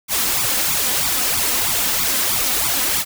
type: noise with flanger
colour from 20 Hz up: white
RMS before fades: -19 dBFS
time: 0.08-3.05 s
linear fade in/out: 50 ms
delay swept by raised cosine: 0.84 to 4.04 ms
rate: 3.1 Hz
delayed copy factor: +0.85
effects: none